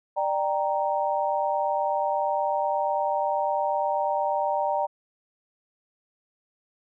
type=chord; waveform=sine; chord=G minor; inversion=second; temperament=equal with one note detuned; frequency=593.8 / 784 / 932.3 Hz; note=D5 / G5 / Bb5; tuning=+19 / 0 / 0 cents; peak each=-27 dBFS; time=0.16-4.87 s; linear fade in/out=20 ms; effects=none